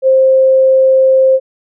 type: tone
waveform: sine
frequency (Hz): 527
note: C5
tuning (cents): +12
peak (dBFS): -5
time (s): 0.02-1.4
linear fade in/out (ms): 50
effects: none